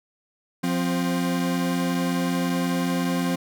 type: tone pair together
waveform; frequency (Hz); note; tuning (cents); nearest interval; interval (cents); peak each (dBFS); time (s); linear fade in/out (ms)
40% pulse; 176.22 / 261.6; F3 / C4; +16 / 0; perfect fifth; 684; -24; 0.63-3.36; 10
effects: none